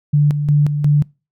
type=tone with tremolo; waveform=sine; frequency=146.83 Hz; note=D3; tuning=in tune; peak=-9 dBFS; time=0.13-1.03 s; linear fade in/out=10 ms; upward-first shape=square; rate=2.8 Hz; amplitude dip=55%; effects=noise-tail reverb RT60 0.3 s tail -25 dB re dry